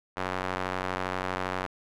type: tone with band-pass filter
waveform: square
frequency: 46.25 Hz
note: F#1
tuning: in tune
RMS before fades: -32 dBFS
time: 0.16-1.67 s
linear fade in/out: 20 ms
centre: 1200 Hz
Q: 0.9
effects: none